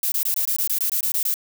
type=noise bursts; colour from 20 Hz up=violet; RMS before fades=-22 dBFS; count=12; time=0.03-1.341 s; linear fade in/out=2 ms; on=90 ms; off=21 ms; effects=none